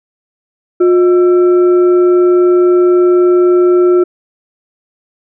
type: tone with frequency modulation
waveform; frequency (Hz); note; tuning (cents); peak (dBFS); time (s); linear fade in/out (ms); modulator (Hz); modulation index
sine; 358.1; F4; +43; -5; 0.8-4.04; 10; 980; 0.27
effects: none